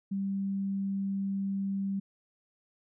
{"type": "tone", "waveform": "sine", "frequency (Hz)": 196, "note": "G3", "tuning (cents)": 0, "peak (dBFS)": -29, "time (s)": [0.11, 2], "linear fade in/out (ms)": 10, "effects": []}